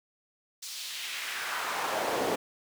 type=noise with high-pass filter sweep; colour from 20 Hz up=brown; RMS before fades=-33 dBFS; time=0.62-2.36 s; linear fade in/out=10 ms; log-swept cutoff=5300 to 390 Hz; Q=1.5; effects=none